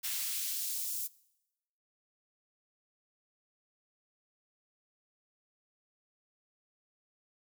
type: noise with high-pass filter sweep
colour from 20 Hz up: white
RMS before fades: -36 dBFS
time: 0.03-1.08 s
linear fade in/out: 20 ms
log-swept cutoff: 1900 to 7700 Hz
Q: 0.71
effects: noise-tail reverb RT60 0.9 s tail -22 dB re dry